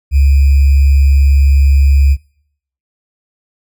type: tone with sample-and-hold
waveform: sine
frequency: 69.3 Hz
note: C#2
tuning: in tune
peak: -5 dBFS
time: 0.11-2.17 s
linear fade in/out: 50 ms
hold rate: 2450 Hz
effects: noise-tail reverb RT60 0.7 s tail -24 dB re dry